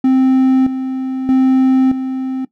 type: tone with tremolo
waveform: triangle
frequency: 261.6 Hz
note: C4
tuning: in tune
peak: -6 dBFS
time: 0.04-2.45 s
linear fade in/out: 5 ms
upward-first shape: square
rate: 0.8 Hz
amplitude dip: 65%
effects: noise-tail reverb RT60 0.1 s tail -18 dB re dry